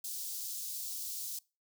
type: high-pass noise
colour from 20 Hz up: white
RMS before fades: -40 dBFS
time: 0.04-1.39 s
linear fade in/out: 5 ms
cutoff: 4300 Hz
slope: 24 dB/octave
effects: noise-tail reverb RT60 0.3 s tail -24 dB re dry